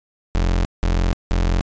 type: tone bursts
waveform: 35% pulse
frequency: 43.65 Hz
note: F1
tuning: in tune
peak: -14 dBFS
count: 3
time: 0.35-1.61 s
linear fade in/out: 0 ms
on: 300 ms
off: 180 ms
effects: resampled to 16000 Hz